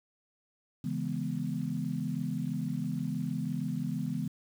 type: chord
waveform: sine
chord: C# minor seventh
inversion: none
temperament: equal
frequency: 138.59 / 164.81 / 207.7 / 246.9 Hz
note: C#3 / E3 / G#3 / B3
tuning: 0 / 0 / 0 / 0 cents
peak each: -37 / -35 / -37 / -36 dBFS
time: 0.84-4.28 s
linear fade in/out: 5 ms
effects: 9-bit